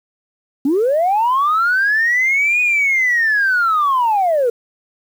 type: linear two-way sweep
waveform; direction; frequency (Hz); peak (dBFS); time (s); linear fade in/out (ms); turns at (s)
sine; up then down; 257.2 to 2487 to 455.5; -11; 0.65-4.5; 5; 2.61
effects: tanh soft clip ceiling -9 dBFS + 7-bit